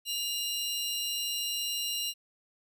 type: tone pair together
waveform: sawtooth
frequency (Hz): 2826 / 4003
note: F7 / B7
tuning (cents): +20 / +23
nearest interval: tritone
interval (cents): 603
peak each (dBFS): -29 / -33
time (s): 0.05-2.14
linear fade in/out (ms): 50
effects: none